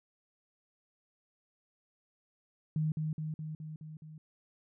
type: tone with echo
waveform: sine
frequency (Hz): 155.4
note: D#3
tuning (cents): -2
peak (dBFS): -28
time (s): 2.76-2.92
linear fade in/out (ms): 2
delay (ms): 210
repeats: 6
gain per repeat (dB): -3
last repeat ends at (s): 4.18
effects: none